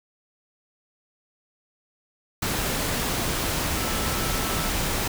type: tone in noise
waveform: sine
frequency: 1318.5 Hz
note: E6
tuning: in tune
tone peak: -36 dBFS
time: 3.76-4.7 s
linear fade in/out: 5 ms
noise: pink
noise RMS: -26 dBFS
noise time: 2.42-5.08 s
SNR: -13 dB
effects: none